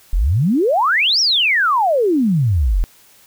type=exponential two-way sweep; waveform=sine; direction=up then down; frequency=37 to 5700 to 37 Hz; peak=-12 dBFS; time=0.13-2.84 s; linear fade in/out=0 ms; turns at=1.2 s; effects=white hiss -49 dBFS RMS until 3.26 s